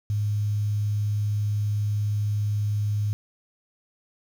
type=tone with quantisation; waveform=sine; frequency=104.2 Hz; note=G#2; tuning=6 cents sharp; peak=-22 dBFS; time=0.1-3.13 s; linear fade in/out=0 ms; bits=8; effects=none